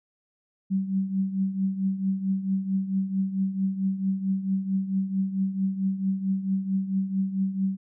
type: tone with tremolo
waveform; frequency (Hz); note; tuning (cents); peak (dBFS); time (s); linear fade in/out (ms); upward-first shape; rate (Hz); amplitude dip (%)
sine; 192.2; G3; -34; -20; 0.7-7.77; 20; triangle; 4.5; 75
effects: none